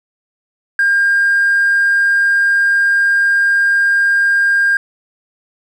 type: tone with hard clipping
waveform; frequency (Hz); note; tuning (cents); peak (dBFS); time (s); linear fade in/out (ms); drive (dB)
sine; 1606; G6; +41; -10; 0.79-4.77; 2; 1
effects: none